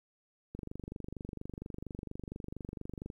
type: click train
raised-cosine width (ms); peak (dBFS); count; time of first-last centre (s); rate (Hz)
3; -28; 63; 0.55-3.101; 24.3
effects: 11-bit